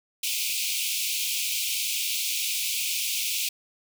pink high-pass noise, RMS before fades -28 dBFS, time 0.23-3.49 s, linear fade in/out 5 ms, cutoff 2300 Hz, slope 96 dB/octave, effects none

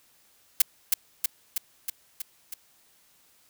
blue noise with echo, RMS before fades -17 dBFS, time 0.6-0.62 s, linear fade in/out 5 ms, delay 320 ms, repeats 6, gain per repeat -3 dB, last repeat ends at 2.54 s, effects white hiss -62 dBFS RMS until 3.49 s

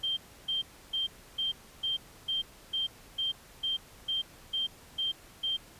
sine tone bursts, 3161 Hz, G7, 14 cents sharp, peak -28 dBFS, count 13, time 0.03-5.57 s, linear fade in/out 10 ms, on 140 ms, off 310 ms, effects pink hiss -54 dBFS RMS until 5.79 s + resampled to 32000 Hz

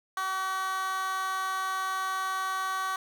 15% pulse tone with high-pass filter, 379.4 Hz, F#4, 43 cents sharp, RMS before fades -31 dBFS, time 0.17-2.96 s, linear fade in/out 2 ms, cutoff 1100 Hz, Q 2.7, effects none

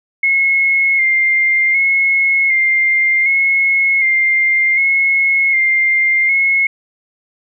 sine tone with vibrato, 2139 Hz, C7, 38 cents sharp, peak -10 dBFS, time 0.23-6.67 s, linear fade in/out 5 ms, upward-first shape square, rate 0.66 Hz, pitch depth 29 cents each way, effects none

